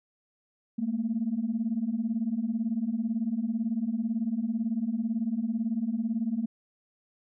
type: beating tone pair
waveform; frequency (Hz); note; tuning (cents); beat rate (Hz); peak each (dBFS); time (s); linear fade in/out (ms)
sine; 214.7 / 232.7; A3 / A#3; -42 / -3; 18; -30 / -28; 0.78-6.46; 10
effects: tanh soft clip ceiling -19 dBFS